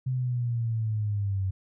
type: linear sweep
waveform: sine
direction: down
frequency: 130 to 93.8 Hz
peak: -25 dBFS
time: 0.06-1.51 s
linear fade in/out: 10 ms
effects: none